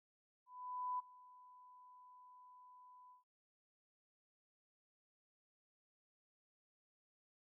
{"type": "tone with ADSR envelope", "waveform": "sine", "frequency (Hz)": 998, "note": "B5", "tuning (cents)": 18, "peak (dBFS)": -37, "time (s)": [0.46, 3.24], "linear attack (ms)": 530, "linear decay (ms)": 16, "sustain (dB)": -22, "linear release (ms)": 130, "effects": []}